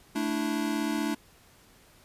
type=chord; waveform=square; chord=A suspended fourth; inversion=none; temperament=equal; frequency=220 / 293.7 / 329.6 Hz; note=A3 / D4 / E4; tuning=0 / 0 / 0 cents; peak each=-33 / -31 / -34 dBFS; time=0.15-1.15 s; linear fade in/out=10 ms; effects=pink hiss -58 dBFS RMS until 2.04 s + resampled to 32000 Hz